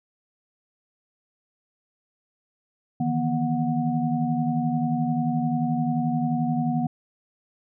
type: tone cluster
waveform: sine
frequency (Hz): 152.2 / 163.6 / 241.1 / 733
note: D#3 / E3 / B3 / F#5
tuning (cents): -38 / -13 / -41 / -16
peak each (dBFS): -28 / -29 / -24 / -30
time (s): 3-6.87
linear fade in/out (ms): 5
effects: none